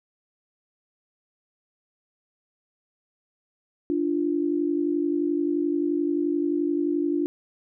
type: tone pair together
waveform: sine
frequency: 293.8 / 345.3 Hz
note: D4 / F4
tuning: +1 / -20 cents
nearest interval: minor third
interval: 279 cents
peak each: -24 / -25 dBFS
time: 3.9-7.26 s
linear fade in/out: 0 ms
effects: none